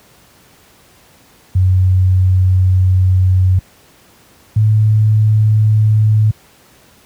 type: tone pair in turn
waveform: sine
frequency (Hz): 92.8 / 107.75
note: F#2 / A2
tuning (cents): +6 / -36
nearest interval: minor third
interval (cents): 258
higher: second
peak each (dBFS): -7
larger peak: neither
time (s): 1.55-3.59 / 4.56-6.31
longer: first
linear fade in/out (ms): 5
effects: pink hiss -47 dBFS RMS until 7.05 s + high-pass 60 Hz 12 dB/octave